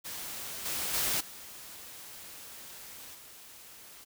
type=noise with level steps; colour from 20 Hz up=white; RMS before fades=-40 / -34 / -30 / -47 / -51 dBFS; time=0.04-4.05 s; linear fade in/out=20 ms; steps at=0.65 / 0.93 / 1.2 / 3.14 s; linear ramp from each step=10 ms; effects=none